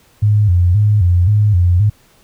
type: tone with vibrato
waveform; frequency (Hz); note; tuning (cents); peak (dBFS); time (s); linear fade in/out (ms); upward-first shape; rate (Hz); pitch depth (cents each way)
sine; 96.3; G2; -30; -8; 0.22-1.9; 10; square; 1.9; 150
effects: pink hiss -51 dBFS RMS until 2.23 s